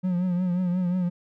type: tone with vibrato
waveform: triangle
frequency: 180 Hz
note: F#3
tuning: 47 cents flat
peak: -20 dBFS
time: 0.03-1.1 s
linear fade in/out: 20 ms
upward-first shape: triangle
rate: 5.6 Hz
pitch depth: 67 cents each way
effects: none